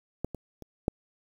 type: clicks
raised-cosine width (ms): 2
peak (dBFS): -16 / -23 / -30 / -11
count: 4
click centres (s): 0.246 / 0.347 / 0.623 / 0.881
effects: 8-bit